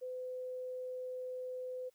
sine tone, 507 Hz, B4, 45 cents sharp, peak -39 dBFS, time 0.01-1.9 s, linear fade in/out 20 ms, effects white hiss -75 dBFS RMS until 1.94 s

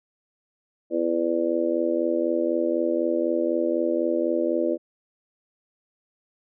harmonic tone, 84 Hz, E2, 33 cents sharp, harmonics 3 / 4 / 5 / 6 / 7, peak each -31 / -24 / -34 / -27 / -27 dBFS, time 0.9-4.78 s, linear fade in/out 50 ms, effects none

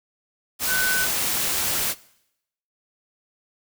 sine tone in noise, 1507 Hz, F#6, 31 cents sharp, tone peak -22 dBFS, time 0.67-1.08 s, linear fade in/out 50 ms, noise white, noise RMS -24 dBFS, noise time 0.59-1.95 s, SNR -1 dB, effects noise-tail reverb RT60 0.8 s tail -21 dB re dry

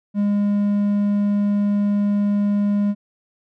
triangle tone, 204.2 Hz, G#3, 29 cents flat, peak -14 dBFS, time 0.14-2.95 s, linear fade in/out 50 ms, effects none

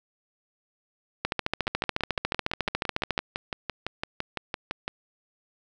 two click trains, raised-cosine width 0.3 ms, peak -13 / -9 dBFS, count 20 / 28, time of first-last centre 1.67-4.879 / 1.25-3.179 s, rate 5.92 / 14 Hz, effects none

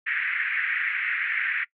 pink band-pass noise, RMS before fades -27 dBFS, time 0.06-1.65 s, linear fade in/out 20 ms, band 1600 to 2300 Hz, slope 48 dB/octave, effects noise-tail reverb RT60 0.1 s tail -21 dB re dry

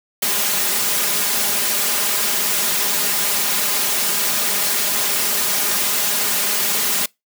white noise with comb filter, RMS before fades -19 dBFS, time 0.22-7.06 s, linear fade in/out 5 ms, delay 4.9 ms, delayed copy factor +0.9, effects noise-tail reverb RT60 0.2 s tail -25 dB re dry + high-pass 150 Hz 12 dB/octave

